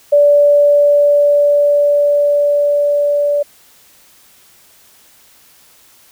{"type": "tone with level ramp", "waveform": "sine", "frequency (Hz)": 580, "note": "D5", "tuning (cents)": -22, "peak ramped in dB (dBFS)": [-5, -11], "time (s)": [0.12, 3.43], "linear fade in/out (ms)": 10, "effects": ["white hiss -47 dBFS RMS until 6.11 s"]}